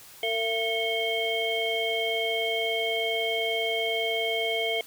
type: tone cluster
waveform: sine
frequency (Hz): 452.8 / 675 / 2194 / 3165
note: A4 / E5 / C#7 / G7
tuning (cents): +50 / +41 / -18 / +16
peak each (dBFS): -30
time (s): 0.23-4.81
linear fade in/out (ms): 2
effects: tanh soft clip ceiling -14 dBFS + white hiss -49 dBFS RMS until 4.86 s